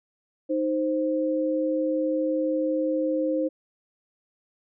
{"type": "tone pair together", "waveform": "sine", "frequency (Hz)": [311.2, 523.3], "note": ["D#4", "C5"], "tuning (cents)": [0, 0], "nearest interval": "major sixth", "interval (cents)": 900, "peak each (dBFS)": -25, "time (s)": [0.49, 3.49], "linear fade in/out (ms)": 20, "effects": []}